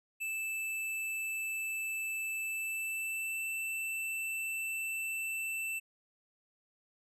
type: tone with pitch glide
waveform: square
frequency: 2637 to 2663 Hz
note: E7 to E7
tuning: 0 to +17 cents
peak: -35 dBFS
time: 0.2-5.8 s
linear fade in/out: 20 ms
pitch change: +17 cents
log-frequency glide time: 2.42-3.45 s
effects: none